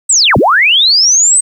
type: linear two-way sweep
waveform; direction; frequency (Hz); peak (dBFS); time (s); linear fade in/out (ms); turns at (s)
sine; down then up; 8372 to 73.42 to 8372; -5; 0.09-1.41; 10; 0.37
effects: 7-bit